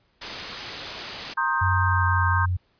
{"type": "noise", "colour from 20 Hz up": "white", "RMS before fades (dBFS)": -31, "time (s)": [0.21, 1.34], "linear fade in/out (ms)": 10}
{"type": "chord", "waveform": "sine", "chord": "C minor seventh", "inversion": "third", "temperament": "equal with one note detuned", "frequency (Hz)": [932.3, 1066, 1244.5, 1568], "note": ["Bb5", "C6", "Eb6", "G6"], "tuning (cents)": [0, 32, 0, 0], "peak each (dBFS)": [-27, -26, -29, -25], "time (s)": [1.37, 2.46], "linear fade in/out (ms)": 10}
{"type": "tone with pitch glide", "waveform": "sine", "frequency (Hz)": [92.5, 90.39], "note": ["F#2", "F#2"], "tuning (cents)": [0, -40], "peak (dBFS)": -21, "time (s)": [1.61, 2.57], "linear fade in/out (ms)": 10, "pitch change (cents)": -40, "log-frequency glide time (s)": [1.84, 2.09]}
{"effects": ["pink hiss -66 dBFS RMS until 2.79 s", "resampled to 11025 Hz"]}